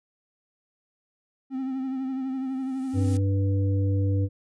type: tone with vibrato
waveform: triangle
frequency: 263.4 Hz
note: C4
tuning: 12 cents sharp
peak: -25 dBFS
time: 1.5-3.2 s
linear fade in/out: 50 ms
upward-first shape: triangle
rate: 12 Hz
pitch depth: 45 cents each way
type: noise with exponential growth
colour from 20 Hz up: blue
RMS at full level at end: -38 dBFS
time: 2.29-3.17 s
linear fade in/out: 1 ms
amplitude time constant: 190 ms
type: harmonic tone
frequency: 98 Hz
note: G2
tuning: in tune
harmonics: 1 / 3 / 5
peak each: -21 / -31 / -35 dBFS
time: 2.93-4.29 s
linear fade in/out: 50 ms
effects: resampled to 22050 Hz